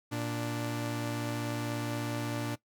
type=tone pair together; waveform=sawtooth; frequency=116.55 / 293.7 Hz; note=A#2 / D4; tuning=0 / 0 cents; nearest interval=octave + major third; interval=1600 cents; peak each=-31 / -31 dBFS; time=0.11-2.56 s; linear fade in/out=20 ms; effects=noise-tail reverb RT60 0.1 s tail -18 dB re dry